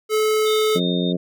square tone, 432 Hz, A4, 32 cents flat, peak -17 dBFS, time 0.09-0.8 s, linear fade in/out 50 ms
sine tone with tremolo, 3659 Hz, A#7, 33 cents flat, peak -25 dBFS, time 0.45-1.13 s, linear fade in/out 20 ms, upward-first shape triangle, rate 3.1 Hz, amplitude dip 40%
harmonic tone, 88.9 Hz, F2, 31 cents sharp, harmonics 2 / 3 / 4 / 5 / 6 / 7, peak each -21 / -25 / -27 / -29 / -31 / -32 dBFS, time 0.75-1.17 s, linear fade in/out 10 ms
effects none

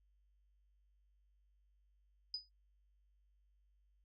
sine tone with exponential decay, 4978 Hz, D#8, in tune, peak -35 dBFS, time 2.34-2.49 s, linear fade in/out 2 ms, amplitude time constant 31 ms, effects noise-tail reverb RT60 0.1 s tail -21 dB re dry + added 50 Hz sine -70 dBFS peak until 4.04 s

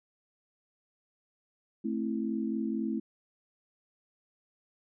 sine chord, A minor, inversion none, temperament just, 220 / 264 / 330 Hz, A3 / C4 / E4, 0 / +16 / +2 cents, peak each -32 / -35 / -35 dBFS, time 1.84-3 s, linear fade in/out 10 ms, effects none

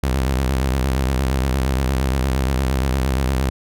sawtooth tone with vibrato, 65.7 Hz, C2, 8 cents sharp, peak -13 dBFS, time 0.03-3.5 s, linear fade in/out 5 ms, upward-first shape square, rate 8.6 Hz, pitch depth 81 cents each way, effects none

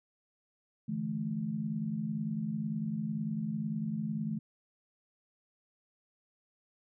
sine chord, D suspended second, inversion none, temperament equal with one note detuned, 146.83 / 164.81 / 215.8 Hz, D3 / E3 / A3, 0 / 0 / -33 cents, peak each -40 / -37 / -34 dBFS, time 0.88-4.39 s, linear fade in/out 10 ms, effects none

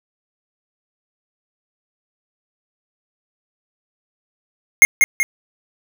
square tone with echo, 2135 Hz, C7, 34 cents sharp, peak -3 dBFS, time 4.82-4.85 s, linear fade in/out 0 ms, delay 190 ms, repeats 2, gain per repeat -6 dB, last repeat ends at 5.23 s, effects none

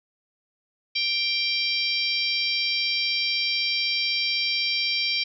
harmonic tone with a mistuned harmonic, 784 Hz, G5, in tune, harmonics 3 / 4 / 5 / 6 / 7, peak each -27 / -29 / -31 / -28 / -31 dBFS, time 0.95-5.24 s, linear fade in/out 10 ms, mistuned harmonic 4, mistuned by +22 cents, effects none

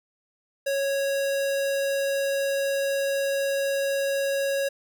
square tone, 552 Hz, C#5, 7 cents flat, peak -24 dBFS, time 0.66-4.69 s, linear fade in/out 10 ms, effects none

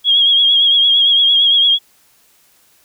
sine tone with vibrato, 3283 Hz, G#7, 21 cents flat, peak -8 dBFS, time 0.04-1.79 s, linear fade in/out 50 ms, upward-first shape triangle, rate 8.8 Hz, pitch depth 52 cents each way, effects white hiss -53 dBFS RMS until 2.84 s

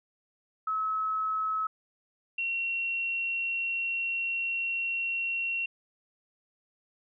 sine tone pair in turn, 1290 / 2733 Hz, E6 / F7, -38 / -38 cents, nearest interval octave + minor second, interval 1300 cents, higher second, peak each -27 / -28 dBFS, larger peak first, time 0.67-1.67 / 2.38-5.66 s, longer second, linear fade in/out 5 ms, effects none

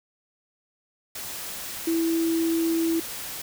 sine tone in noise, 329.6 Hz, E4, in tune, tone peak -21 dBFS, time 1.87-3 s, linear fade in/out 5 ms, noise white, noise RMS -35 dBFS, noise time 1.15-3.42 s, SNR +11 dB, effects none

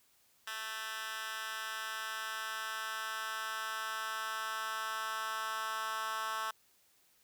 10% pulse tone with high-pass filter sweep, 220 Hz, A3, in tune, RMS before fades -39 dBFS, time 0.47-6.51 s, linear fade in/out 5 ms, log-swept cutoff 1800 to 1200 Hz, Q 2.2, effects white hiss -69 dBFS RMS until 7.23 s

